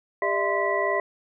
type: tone cluster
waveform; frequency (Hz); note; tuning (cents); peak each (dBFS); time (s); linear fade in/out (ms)
sine; 399.6 / 602 / 665 / 1034 / 1958; G4 / D5 / E5 / C6 / B6; +33 / +43 / +15 / -21 / -15; -28; 0.22-1; 2
effects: none